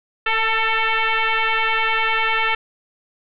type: tone with frequency modulation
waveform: sine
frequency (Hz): 440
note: A4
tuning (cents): 0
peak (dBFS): -16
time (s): 0.26-2.55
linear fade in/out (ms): 5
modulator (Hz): 445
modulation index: 5.7
effects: none